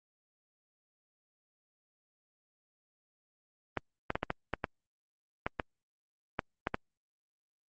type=clicks; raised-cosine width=0.5 ms; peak=-15 dBFS; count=12; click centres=3.773 / 4.104 / 4.155 / 4.231 / 4.304 / 4.537 / 4.642 / 5.465 / 5.598 / 6.392 / 6.671 / 6.744 s; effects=Opus 32 kbps